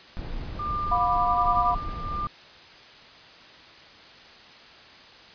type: noise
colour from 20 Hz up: brown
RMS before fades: -33 dBFS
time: 0.17-2.27 s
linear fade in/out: 0 ms
type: tone with tremolo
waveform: sine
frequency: 1196 Hz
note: D6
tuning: 31 cents sharp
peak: -26 dBFS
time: 0.59-2.27 s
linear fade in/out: 5 ms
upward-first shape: sine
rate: 1.3 Hz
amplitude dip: 70%
type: chord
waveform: sine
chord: B diminished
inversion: second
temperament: just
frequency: 711.2 / 987.8 / 1185.3 Hz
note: F5 / B5 / D6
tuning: +31 / 0 / +16 cents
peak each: -25 / -25 / -25 dBFS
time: 0.91-1.75 s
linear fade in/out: 10 ms
effects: white hiss -48 dBFS RMS until 5.34 s + resampled to 11025 Hz